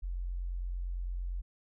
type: tone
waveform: sine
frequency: 44.42 Hz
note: F1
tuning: 30 cents sharp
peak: -33 dBFS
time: 0.02-1.42 s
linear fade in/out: 20 ms
effects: none